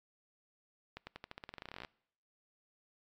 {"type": "accelerating click train", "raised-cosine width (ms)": 0.3, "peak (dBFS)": -28, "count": 21, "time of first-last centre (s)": [0.97, 1.848], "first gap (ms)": 100, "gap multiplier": 0.9, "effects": ["noise-tail reverb RT60 0.7 s tail -24 dB re dry", "MP3 96 kbps"]}